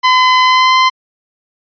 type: tone with pitch glide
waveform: sawtooth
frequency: 1018 to 1034 Hz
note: C6 to C6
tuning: -48 to -21 cents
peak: -3 dBFS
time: 0.03-0.9 s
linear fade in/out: 20 ms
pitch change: +27 cents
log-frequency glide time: 0.42-0.76 s
effects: resampled to 11025 Hz